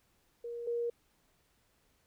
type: tone pair in turn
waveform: sine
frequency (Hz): 472.3 / 472.3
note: A#4 / A#4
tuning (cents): +23 / +23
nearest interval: unison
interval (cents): 0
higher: neither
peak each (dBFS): -38 / -31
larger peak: second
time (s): 0.44-0.67 / 0.67-0.9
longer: neither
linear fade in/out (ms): 5
effects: pink hiss -72 dBFS RMS until 2.06 s